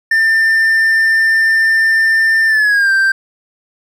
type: tone with pitch glide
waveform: triangle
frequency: 1793 to 1569.9 Hz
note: A6 to G6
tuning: +32 to +2 cents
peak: -7 dBFS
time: 0.11-3.12 s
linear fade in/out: 5 ms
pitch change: -230 cents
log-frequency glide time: 2.47-2.91 s
effects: none